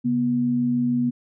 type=tone pair together; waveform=sine; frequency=136.49 / 243.2 Hz; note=C#3 / B3; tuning=-26 / -26 cents; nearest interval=minor seventh; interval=1000 cents; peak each=-29 / -19 dBFS; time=0.04-1.11 s; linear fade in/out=20 ms; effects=none